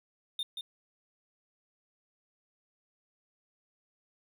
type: tone with echo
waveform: triangle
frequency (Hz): 3631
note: A#7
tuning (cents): -46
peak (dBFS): -30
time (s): 0.39-0.43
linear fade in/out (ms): 2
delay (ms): 180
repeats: 1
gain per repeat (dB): -5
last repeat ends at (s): 0.61
effects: none